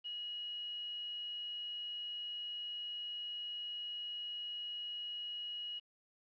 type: tone with quantisation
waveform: sine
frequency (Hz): 2900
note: F#7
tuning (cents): -35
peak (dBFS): -40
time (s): 0.04-5.8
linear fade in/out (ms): 20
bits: 10
effects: resampled to 11025 Hz